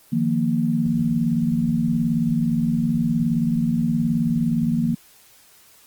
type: chord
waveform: sine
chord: Eb suspended second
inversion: none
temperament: equal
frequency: 155.56 / 174.61 / 233.1 Hz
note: Eb3 / F3 / Bb3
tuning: 0 / 0 / 0 cents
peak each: -24 / -24 / -20 dBFS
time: 0.12-4.95 s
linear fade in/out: 10 ms
effects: white hiss -52 dBFS RMS until 5.86 s + Opus 24 kbps